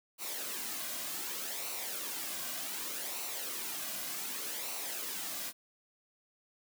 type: noise with flanger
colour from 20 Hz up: white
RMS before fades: -39 dBFS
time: 0.18-5.53 s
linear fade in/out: 50 ms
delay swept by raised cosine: 0.59 to 2.29 ms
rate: 0.66 Hz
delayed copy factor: -0.55
effects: high-pass 200 Hz 12 dB/octave